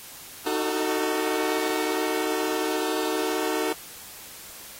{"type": "chord", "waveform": "sawtooth", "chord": "D# diminished", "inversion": "none", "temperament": "just", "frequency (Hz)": [311.1, 373.4, 448], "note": ["D#4", "F#4", "A4"], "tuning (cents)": [0, 16, 31], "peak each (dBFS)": -25, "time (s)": [0.46, 3.73], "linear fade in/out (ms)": 5, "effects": ["white hiss -43 dBFS RMS until 4.79 s", "AAC 48 kbps"]}